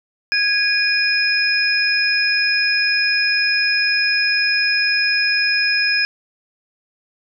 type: tone cluster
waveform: sine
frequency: 1652 / 2452 / 5110 Hz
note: G#6 / D#7 / D#8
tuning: -10 / -26 / +45 cents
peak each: -19 dBFS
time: 0.32-6.05 s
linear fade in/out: 0 ms
effects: none